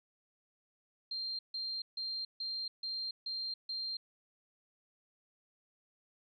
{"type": "tone bursts", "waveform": "sine", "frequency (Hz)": 4179, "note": "C8", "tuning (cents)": -3, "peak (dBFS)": -36, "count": 7, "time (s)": [1.11, 3.97], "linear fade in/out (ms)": 5, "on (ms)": 280, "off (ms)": 150, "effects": []}